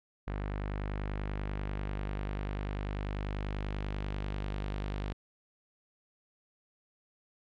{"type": "tone with low-pass filter sweep", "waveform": "sawtooth", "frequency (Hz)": 50.2, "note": "G1", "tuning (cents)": 42, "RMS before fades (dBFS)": -36, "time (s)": [0.27, 5.13], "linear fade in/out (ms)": 10, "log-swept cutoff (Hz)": [2000, 3500], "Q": 1.2, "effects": []}